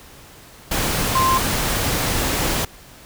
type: tone in noise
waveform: sine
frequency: 1046.5 Hz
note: C6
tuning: in tune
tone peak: -15 dBFS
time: 1.15-1.38 s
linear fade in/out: 5 ms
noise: pink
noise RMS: -21 dBFS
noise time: 0.71-2.65 s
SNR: +3 dB
effects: pink hiss -44 dBFS RMS until 3.05 s